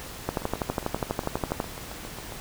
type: two click trains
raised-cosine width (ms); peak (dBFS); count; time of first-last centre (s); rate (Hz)
1; -11 / -23; 17 / 15; 0.29-1.601 / 0.42-2.322; 12.2 / 7.36
effects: pink hiss -40 dBFS RMS until 2.4 s